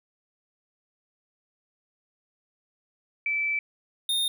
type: tone pair in turn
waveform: sine / square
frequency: 2318 / 3662 Hz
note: D7 / A#7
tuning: -23 / -32 cents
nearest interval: minor sixth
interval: 791 cents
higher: second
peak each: -24 dBFS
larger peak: neither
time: 3.26-3.59 / 4.09-4.28 s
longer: first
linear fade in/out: 2 ms
effects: none